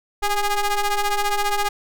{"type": "ring-modulated tone", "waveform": "sawtooth", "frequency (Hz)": 409.6, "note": "G#4", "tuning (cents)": -24, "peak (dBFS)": -12, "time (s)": [0.22, 1.69], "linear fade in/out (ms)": 10, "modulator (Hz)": 417, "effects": []}